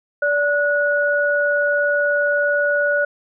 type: tone pair together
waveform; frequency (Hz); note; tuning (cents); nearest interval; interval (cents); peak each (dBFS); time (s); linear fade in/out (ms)
sine; 580 / 1461.5; D5 / F#6; -22 / -22; octave + major third; 1600; -18; 0.22-3.05; 5
effects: none